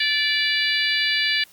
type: harmonic tone with a mistuned harmonic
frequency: 582 Hz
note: D5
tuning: 16 cents flat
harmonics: 3 / 4 / 5 / 6 / 7 / 8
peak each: -24 / -25 / -26 / -27 / -27 / -28 dBFS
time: 0-1.44 s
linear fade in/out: 5 ms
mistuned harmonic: 7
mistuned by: -25 cents
effects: white hiss -52 dBFS RMS until 1.52 s + Opus 48 kbps